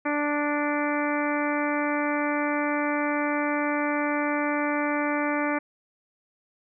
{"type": "harmonic tone with a mistuned harmonic", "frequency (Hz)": 293.7, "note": "D4", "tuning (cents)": 0, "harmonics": [1, 2, 3, 4, 5, 6, 7, 8], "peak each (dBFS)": [-27, -30, -32, -33, -34, -35, -35, -36], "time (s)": [0.05, 5.59], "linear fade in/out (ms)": 10, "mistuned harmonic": 8, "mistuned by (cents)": -16, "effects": []}